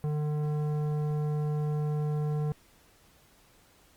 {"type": "tone with tanh clipping", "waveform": "sine", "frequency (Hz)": 150, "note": "D3", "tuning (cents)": 37, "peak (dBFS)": -29, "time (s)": [0.04, 2.52], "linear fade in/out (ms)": 0, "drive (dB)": 13, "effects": ["pink hiss -61 dBFS RMS until 3.96 s", "Opus 32 kbps"]}